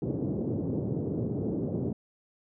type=band-pass noise; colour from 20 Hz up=pink; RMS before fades=-31 dBFS; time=0.02-1.93 s; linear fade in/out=5 ms; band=110 to 440 Hz; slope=24 dB/octave; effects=none